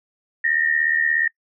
sine tone pair together, 1807 / 1883.9 Hz, A6 / A#6, +46 / +18 cents, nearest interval minor second, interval 72 cents, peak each -20 dBFS, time 0.44-1.28 s, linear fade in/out 5 ms, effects noise-tail reverb RT60 0.1 s tail -25 dB re dry

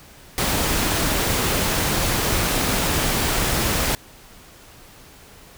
pink noise, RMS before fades -21 dBFS, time 0.38-3.95 s, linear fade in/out 0 ms, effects pink hiss -46 dBFS RMS until 5.57 s

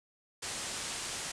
white low-pass noise, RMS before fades -39 dBFS, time 0.42-1.32 s, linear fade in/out 10 ms, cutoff 9400 Hz, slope 48 dB/octave, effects none

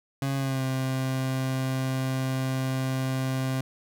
30% pulse tone with pitch glide, 136.7 to 131.43 Hz, C#3 to C3, -24 to +8 cents, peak -23 dBFS, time 0.22-3.61 s, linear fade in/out 2 ms, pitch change -68 cents, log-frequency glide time 0.36-0.63 s, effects none

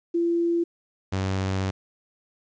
sine / sawtooth tone pair in turn, 340.2 / 95.47 Hz, F4 / G2, -45 / -45 cents, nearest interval octave + minor seventh, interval 2200 cents, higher first, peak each -20 dBFS, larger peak neither, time 0.14-0.64 / 1.12-1.71 s, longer second, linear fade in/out 10 ms, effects resampled to 16000 Hz + 10-bit

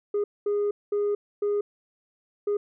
sine tone bursts at uneven times, 411 Hz, G#4, 18 cents flat, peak -20 dBFS, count 5, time 0.14-0.24 / 0.46-0.71 / 0.92-1.15 / 1.42-1.61 / 2.47-2.57 s, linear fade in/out 5 ms, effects tanh soft clip ceiling -21 dBFS

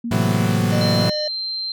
sine tone with tremolo, 234.1 Hz, A#3, 8 cents sharp, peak -22 dBFS, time 0.04-1.04 s, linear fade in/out 5 ms, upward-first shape sine, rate 8.6 Hz, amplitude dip 40%
40% pulse chord, F# half-diminished seventh, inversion first, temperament equal, 110 / 130.81 / 164.81 / 185 Hz, A2 / C3 / E3 / F#3, 0 / 0 / 0 / 0 cents, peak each -20 / -24 / -22 / -21 dBFS, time 0.11-1.1 s, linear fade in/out 5 ms
harmonic tone, 606 Hz, D#5, 46 cents flat, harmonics 1 / 3 / 5 / 7 / 9 / 10, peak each -23 / -38 / -40 / -41 / -39 / -49 dBFS, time 0.72-1.28 s, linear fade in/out 5 ms
sine tone, 4135 Hz, C8, 21 cents flat, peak -23 dBFS, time 0.81-1.72 s, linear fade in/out 2 ms
effects none

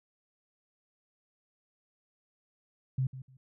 sine tone with echo, 130.9 Hz, C3, 1 cent sharp, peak -26 dBFS, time 2.98-3.07 s, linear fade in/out 5 ms, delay 150 ms, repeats 2, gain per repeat -14 dB, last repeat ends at 3.37 s, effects none

